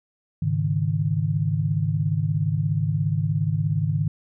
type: chord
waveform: sine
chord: Ab suspended fourth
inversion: none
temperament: equal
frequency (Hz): 103.83 / 138.59 / 155.56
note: Ab2 / Db3 / Eb3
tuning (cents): 0 / 0 / 0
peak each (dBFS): -25 / -26 / -23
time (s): 0.42-4.08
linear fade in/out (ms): 5
effects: none